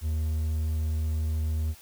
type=tone; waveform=triangle; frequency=78.3 Hz; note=D#2; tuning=11 cents sharp; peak=-23 dBFS; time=0.01-1.75 s; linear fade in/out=50 ms; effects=white hiss -52 dBFS RMS until 1.81 s